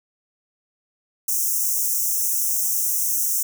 white high-pass noise, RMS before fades -22 dBFS, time 1.28-3.43 s, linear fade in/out 5 ms, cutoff 5600 Hz, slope 96 dB/octave, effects none

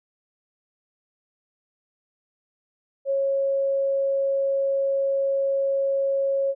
sine tone, 548 Hz, C#5, 20 cents flat, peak -20 dBFS, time 3.05-6.55 s, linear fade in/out 50 ms, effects none

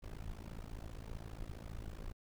brown noise with amplitude modulation, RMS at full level -42 dBFS, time 0.02-2.13 s, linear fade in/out 20 ms, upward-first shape sine, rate 55 Hz, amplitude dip 100%, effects none

